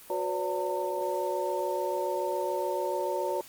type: tone cluster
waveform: sine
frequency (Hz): 366.3 / 503 / 570 / 907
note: F#4 / B4 / C#5 / A#5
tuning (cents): -17 / +32 / +48 / -48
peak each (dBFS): -33 / -35 / -32 / -33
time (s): 0.1-3.41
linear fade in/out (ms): 2
effects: white hiss -50 dBFS RMS until 3.48 s + Opus 24 kbps